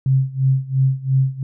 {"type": "tone with tremolo", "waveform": "sine", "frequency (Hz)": 133.2, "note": "C3", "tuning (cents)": 31, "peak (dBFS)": -11, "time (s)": [0.06, 1.43], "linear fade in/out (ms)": 2, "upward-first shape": "sine", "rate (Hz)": 2.9, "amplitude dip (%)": 90, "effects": []}